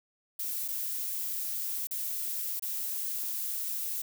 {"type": "noise with dropouts", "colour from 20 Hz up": "violet", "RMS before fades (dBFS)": -34, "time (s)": [0.39, 4.02], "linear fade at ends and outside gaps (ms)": 5, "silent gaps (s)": [[0.68, 0.684], [1.871, 1.909], [2.596, 2.623]], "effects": []}